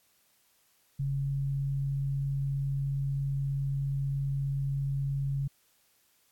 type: tone pair together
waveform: sine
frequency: 41.03 / 137.9 Hz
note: E1 / C#3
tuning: -7 / -9 cents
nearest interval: octave + major sixth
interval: 2098 cents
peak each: -40 / -28 dBFS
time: 0.99-5.48 s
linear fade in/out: 10 ms
effects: white hiss -68 dBFS RMS until 6.31 s + AAC 64 kbps

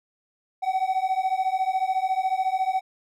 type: beating tone pair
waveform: triangle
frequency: 750 / 764 Hz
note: F#5 / G5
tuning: +23 / -45 cents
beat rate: 14 Hz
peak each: -23 dBFS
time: 0.62-2.81 s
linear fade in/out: 20 ms
effects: none

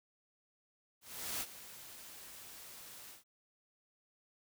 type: noise with ADSR envelope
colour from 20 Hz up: white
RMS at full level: -38 dBFS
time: 1.01-3.24 s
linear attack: 400 ms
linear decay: 45 ms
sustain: -14 dB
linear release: 140 ms
effects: none

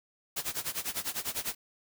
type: noise with tremolo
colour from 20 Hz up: white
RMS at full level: -32 dBFS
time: 0.36-1.55 s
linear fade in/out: 10 ms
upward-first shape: sine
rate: 10 Hz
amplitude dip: 90%
effects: none

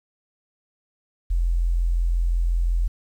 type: tone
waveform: sine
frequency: 42.8 Hz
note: F1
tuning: 34 cents flat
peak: -18 dBFS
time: 1.3-2.88 s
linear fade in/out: 10 ms
effects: 9-bit

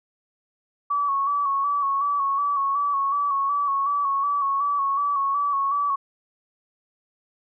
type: tone with vibrato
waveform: sine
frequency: 1126 Hz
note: C#6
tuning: 27 cents sharp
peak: -20 dBFS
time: 0.9-5.96 s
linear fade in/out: 10 ms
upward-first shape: square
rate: 2.7 Hz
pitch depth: 36 cents each way
effects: none

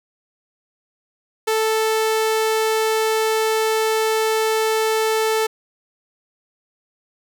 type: tone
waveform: sawtooth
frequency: 440 Hz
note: A4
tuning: in tune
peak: -13 dBFS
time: 1.47-5.47 s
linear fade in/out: 10 ms
effects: none

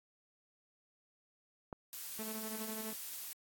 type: click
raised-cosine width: 1 ms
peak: -29 dBFS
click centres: 1.728 s
type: noise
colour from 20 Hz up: blue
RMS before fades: -44 dBFS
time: 1.93-3.33 s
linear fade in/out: 0 ms
type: tone with tremolo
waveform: sawtooth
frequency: 218.7 Hz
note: A3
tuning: 10 cents flat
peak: -37 dBFS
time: 2.19-2.93 s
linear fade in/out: 0 ms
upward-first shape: sine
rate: 12 Hz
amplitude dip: 55%
effects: AAC 64 kbps

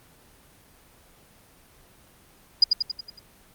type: tone with echo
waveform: sine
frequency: 4900 Hz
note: D#8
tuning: 27 cents flat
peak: -10 dBFS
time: 2.62-2.64 s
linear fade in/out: 5 ms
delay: 92 ms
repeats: 6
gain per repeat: -5 dB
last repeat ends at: 3.192 s
effects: pink hiss -55 dBFS RMS until 3.54 s + Opus 24 kbps

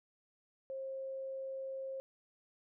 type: tone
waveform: sine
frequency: 534 Hz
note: C5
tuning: 35 cents sharp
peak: -39 dBFS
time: 0.7-2 s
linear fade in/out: 0 ms
effects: none

